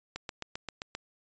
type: click train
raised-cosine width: 0.2 ms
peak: -19 dBFS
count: 7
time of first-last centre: 0.16-0.951 s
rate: 7.59 Hz
effects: resampled to 16000 Hz